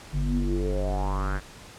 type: tone with low-pass filter sweep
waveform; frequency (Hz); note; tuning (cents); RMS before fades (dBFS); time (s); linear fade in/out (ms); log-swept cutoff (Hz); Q
square; 48.2; G1; -28; -26; 0.12-1.41; 50; 160 to 1700; 6.7
effects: pink hiss -46 dBFS RMS until 1.78 s + low-pass 9000 Hz 12 dB/octave